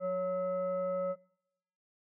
sine tone with frequency modulation, 555 Hz, C#5, 2 cents sharp, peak -30 dBFS, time 0-1.16 s, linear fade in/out 50 ms, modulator 736 Hz, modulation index 0.53, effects noise-tail reverb RT60 0.8 s tail -22 dB re dry

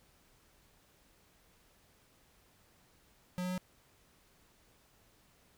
square tone with pitch steps, 180.7 / 182.06 / 183.43 Hz, F#3 / F#3 / F#3, -41 / -28 / -15 cents, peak -35 dBFS, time 3.38-3.578 s, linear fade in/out 0 ms, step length 66 ms, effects pink hiss -67 dBFS RMS until 5.57 s

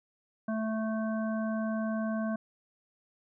harmonic tone, 220 Hz, A3, in tune, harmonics 1 / 3 / 5 / 7, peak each -30 / -36 / -43 / -43 dBFS, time 0.48-2.36 s, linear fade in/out 5 ms, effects none

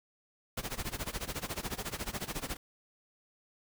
pink noise with tremolo, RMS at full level -35 dBFS, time 0.57-2.57 s, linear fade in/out 5 ms, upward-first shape sine, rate 14 Hz, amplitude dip 90%, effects none

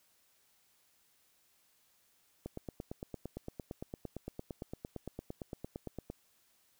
click train, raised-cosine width 2 ms, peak -27 dBFS, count 33, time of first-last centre 2.46-6.101 s, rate 8.79 Hz, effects white hiss -71 dBFS RMS until 6.79 s

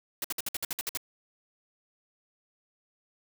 white noise bursts, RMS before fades -32 dBFS, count 10, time 0.22-0.973 s, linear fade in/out 2 ms, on 24 ms, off 57 ms, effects none

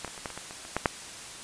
clicks, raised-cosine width 0.5 ms, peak -18 / -26 / -27 / -17 / -25 / -22 / -26 / -27 / -11 / -6 dBFS, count 10, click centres 0.047 / 0.078 / 0.178 / 0.258 / 0.303 / 0.376 / 0.509 / 0.651 / 0.766 / 0.858 s, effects white hiss -42 dBFS RMS until 1.43 s + resampled to 22050 Hz

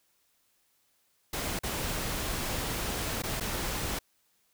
pink noise with dropouts, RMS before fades -33 dBFS, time 1.33-3.99 s, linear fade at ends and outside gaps 5 ms, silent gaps 1.591-1.633 / 3.222-3.235 / 3.4-3.407 s, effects white hiss -71 dBFS RMS until 4.53 s

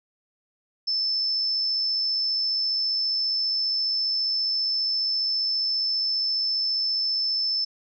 sine tone with amplitude modulation, 5274 Hz, E8, in tune, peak -21 dBFS, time 0.87-7.65 s, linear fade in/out 10 ms, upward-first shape sine, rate 94.8 Hz, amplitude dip 25%, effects none

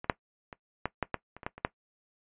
clicks, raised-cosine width 0.5 ms, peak -25 / -8 / -27 / -14 / -13 / -14 / -30 / -28 / -17 / -29 / -10 dBFS, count 11, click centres 0.044 / 0.098 / 0.528 / 0.856 / 1.027 / 1.143 / 1.366 / 1.432 / 1.465 / 1.58 / 1.649 s, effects noise-tail reverb RT60 0.1 s tail -18 dB re dry + resampled to 8000 Hz

